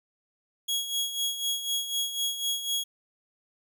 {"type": "tone with tremolo", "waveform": "sawtooth", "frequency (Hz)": 3320, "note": "G#7", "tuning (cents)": -1, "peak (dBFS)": -22, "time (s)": [0.68, 2.84], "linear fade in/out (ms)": 10, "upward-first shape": "sine", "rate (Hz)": 4, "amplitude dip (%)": 65, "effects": []}